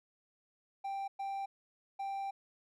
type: tone bursts at uneven times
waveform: triangle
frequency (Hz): 786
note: G5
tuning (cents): +4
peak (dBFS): -34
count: 3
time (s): 0.84-1.08 / 1.19-1.46 / 1.99-2.31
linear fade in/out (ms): 10
effects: none